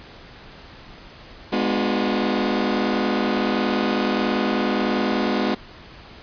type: chord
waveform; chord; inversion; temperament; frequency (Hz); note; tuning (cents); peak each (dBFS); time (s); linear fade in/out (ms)
sawtooth; G# diminished seventh; none; just; 207.7 / 249.2 / 299 / 358.8; G#3 / B3 / D4 / F4; 0 / +16 / +31 / +47; -20 / -20 / -24 / -22; 1.52-5.55; 10
effects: pink hiss -43 dBFS RMS until 6.22 s + resampled to 11025 Hz